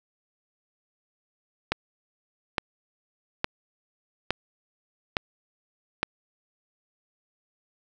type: click train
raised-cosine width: 0.3 ms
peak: -7 dBFS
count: 6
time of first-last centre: 1.72-6.03 s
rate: 1.16 Hz
effects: none